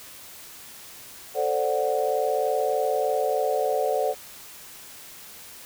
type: chord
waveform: sine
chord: D dominant seventh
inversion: second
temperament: equal with one note detuned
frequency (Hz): 440 / 523.3 / 583.6 / 740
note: A4 / C5 / D5 / F#5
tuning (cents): 0 / 0 / -11 / 0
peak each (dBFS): -27 / -27 / -27 / -27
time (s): 1.34-4.15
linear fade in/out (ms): 50
effects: white hiss -44 dBFS RMS until 5.65 s